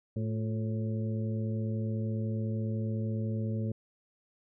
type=harmonic tone with a mistuned harmonic; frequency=110 Hz; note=A2; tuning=in tune; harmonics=1 / 2 / 3 / 4 / 5; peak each=-31 / -35 / -44 / -44 / -45 dBFS; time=0.16-3.72 s; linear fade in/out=5 ms; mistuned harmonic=3; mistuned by=+82 cents; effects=none